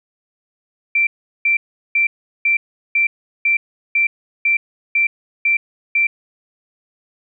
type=tone bursts; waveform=sine; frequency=2349 Hz; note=D7; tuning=in tune; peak=-12 dBFS; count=11; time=0.95-6.07 s; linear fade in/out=5 ms; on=120 ms; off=380 ms; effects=none